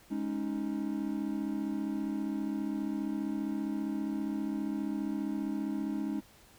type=chord; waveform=triangle; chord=Ab suspended fourth; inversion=none; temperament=equal with one note detuned; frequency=207.7 / 277.2 / 312.2 Hz; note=Ab3 / Db4 / Eb4; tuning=0 / 0 / +6 cents; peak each=-34 dBFS; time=0.1-6.21 s; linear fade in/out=20 ms; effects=pink hiss -59 dBFS RMS until 6.58 s